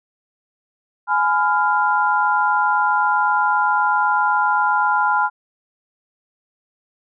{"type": "chord", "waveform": "sine", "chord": "F diminished", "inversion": "first", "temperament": "just", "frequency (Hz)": [838.1, 1005.8, 1396.9], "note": ["Ab5", "Cb6", "F6"], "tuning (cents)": [16, 31, 0], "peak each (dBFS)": -19, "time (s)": [1.07, 5.3], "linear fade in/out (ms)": 50, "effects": []}